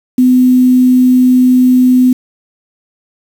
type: tone with quantisation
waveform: sine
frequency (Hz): 252.8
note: B3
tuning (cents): +41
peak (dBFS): -4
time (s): 0.18-2.13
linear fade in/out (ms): 5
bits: 5
effects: none